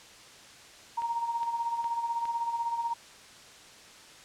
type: tone with tremolo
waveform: sine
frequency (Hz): 932.3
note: A#5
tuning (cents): 0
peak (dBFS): -26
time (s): 0.97-2.94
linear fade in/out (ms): 10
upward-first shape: sine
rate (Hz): 16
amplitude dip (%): 60
type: click train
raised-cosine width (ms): 0.3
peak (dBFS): -29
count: 4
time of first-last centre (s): 1.02-2.255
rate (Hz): 2.43
effects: white hiss -51 dBFS RMS until 4.24 s + low-pass 7000 Hz 12 dB/octave